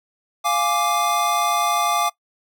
square chord, D diminished, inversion first, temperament equal, 698.5 / 830.6 / 1174.7 Hz, F5 / Ab5 / D6, 0 / 0 / 0 cents, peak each -24 / -25 / -21 dBFS, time 0.44-2.1 s, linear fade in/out 20 ms, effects noise-tail reverb RT60 0.1 s tail -20 dB re dry

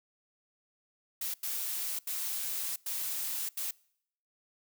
blue noise bursts at uneven times, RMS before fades -35 dBFS, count 5, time 1.21-1.34 / 1.43-1.99 / 2.07-2.76 / 2.86-3.49 / 3.57-3.71 s, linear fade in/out 5 ms, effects noise-tail reverb RT60 0.7 s tail -25 dB re dry

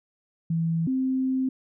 sine tone pair in turn, 164.6 / 261.3 Hz, E3 / C4, -2 / -2 cents, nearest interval minor sixth, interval 800 cents, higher second, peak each -22 dBFS, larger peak neither, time 0.5-0.87 / 0.87-1.49 s, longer second, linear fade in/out 5 ms, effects none

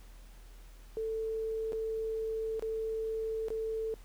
sine tone with dropouts, 443.6 Hz, A4, 14 cents sharp, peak -32 dBFS, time 0.97-3.94 s, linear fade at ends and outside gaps 0 ms, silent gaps 1.722-1.731 / 2.595-2.624 / 3.484-3.504 s, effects added 40 Hz sine -49 dBFS peak until 4.04 s + pink hiss -61 dBFS RMS until 4.04 s

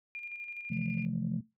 sine tone with tremolo, 2409 Hz, D7, 43 cents sharp, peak -37 dBFS, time 0.15-1.05 s, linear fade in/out 0 ms, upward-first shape square, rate 12 Hz, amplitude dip 40%
sine chord, F major seventh, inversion second, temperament just, 130.96 / 163.7 / 174.61 / 218.3 Hz, C3 / E3 / F3 / A3, +2 / -12 / 0 / -13 cents, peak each -37 / -38 / -34 / -34 dBFS, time 0.7-1.41 s, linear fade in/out 10 ms
effects noise-tail reverb RT60 0.2 s tail -17 dB re dry + tanh soft clip ceiling -22 dBFS

